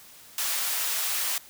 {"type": "high-pass noise", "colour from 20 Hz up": "white", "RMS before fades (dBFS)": -28, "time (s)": [0.38, 1.38], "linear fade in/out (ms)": 2, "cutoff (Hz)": 830, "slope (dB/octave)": 12, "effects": ["white hiss -50 dBFS RMS until 1.49 s"]}